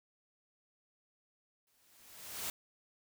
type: noise with exponential growth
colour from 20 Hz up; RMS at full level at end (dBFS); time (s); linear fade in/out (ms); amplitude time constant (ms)
white; -37; 1.67-2.5; 1; 180
effects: none